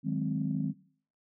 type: chord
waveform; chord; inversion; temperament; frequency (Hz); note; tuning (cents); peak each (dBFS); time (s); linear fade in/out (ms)
sine; Ab dominant seventh; second; equal with one note detuned; 155.56 / 186.71 / 207.7 / 261.6; Eb3 / Gb3 / Ab3 / C4; 0 / +16 / 0 / 0; -32 / -35 / -34 / -33; 0.03-0.74; 50
effects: noise-tail reverb RT60 0.5 s tail -19 dB re dry + tanh soft clip ceiling -18 dBFS